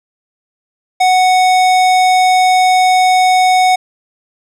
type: tone with hard clipping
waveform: sine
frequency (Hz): 740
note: F#5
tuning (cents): 0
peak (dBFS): -9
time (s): 1-3.76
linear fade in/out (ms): 10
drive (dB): 17
effects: none